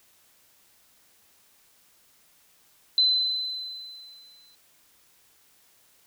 sine tone with exponential decay, 4039 Hz, B7, 38 cents sharp, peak -16 dBFS, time 2.98-4.55 s, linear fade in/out 1 ms, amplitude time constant 340 ms, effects white hiss -61 dBFS RMS until 6.06 s

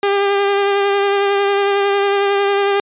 sawtooth tone with vibrato, 400.1 Hz, G4, 35 cents sharp, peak -9 dBFS, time 0.03-2.8 s, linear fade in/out 2 ms, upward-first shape sine, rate 11 Hz, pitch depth 18 cents each way, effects resampled to 8000 Hz

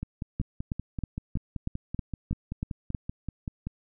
two click trains, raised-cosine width 5 ms, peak -20 / -17 dBFS, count 20 / 9, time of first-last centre 0.03-3.67 / 0.4-2.948 s, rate 5.22 / 3.14 Hz, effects none

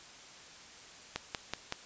click train, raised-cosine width 0.2 ms, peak -16 dBFS, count 4, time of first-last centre 1.16-1.724 s, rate 5.32 Hz, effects white hiss -52 dBFS RMS until 1.85 s + resampled to 16000 Hz

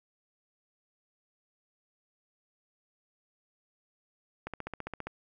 click train, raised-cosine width 0.5 ms, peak -22 dBFS, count 10, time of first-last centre 4.47-5.07 s, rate 15 Hz, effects none

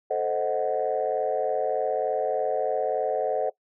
sine chord, A diminished seventh, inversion none, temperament equal, 440 / 523.3 / 622.3 / 740 Hz, A4 / C5 / Eb5 / Gb5, 0 / 0 / 0 / 0 cents, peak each -28 dBFS, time 0.1-3.5 s, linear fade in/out 10 ms, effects noise-tail reverb RT60 0.1 s tail -20 dB re dry + tanh soft clip ceiling -15 dBFS

